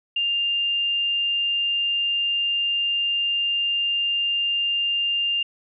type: tone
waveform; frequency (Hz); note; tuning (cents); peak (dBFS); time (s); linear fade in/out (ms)
sine; 2800; F7; +4; -20; 0.16-5.43; 5
effects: none